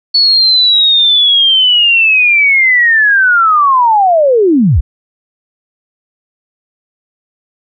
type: linear sweep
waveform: sine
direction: down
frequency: 4435 to 46.25 Hz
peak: -5 dBFS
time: 0.14-4.81 s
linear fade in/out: 10 ms
effects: none